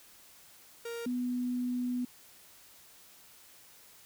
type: tone pair in turn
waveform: 45% pulse / sine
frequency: 467 / 247.4 Hz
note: A#4 / B3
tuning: +3 / +3 cents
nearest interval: major seventh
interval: 1100 cents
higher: first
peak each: -37 / -30 dBFS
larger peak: second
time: 0.85-1.06 / 1.06-2.05 s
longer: second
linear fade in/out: 5 ms
effects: white hiss -57 dBFS RMS until 4.05 s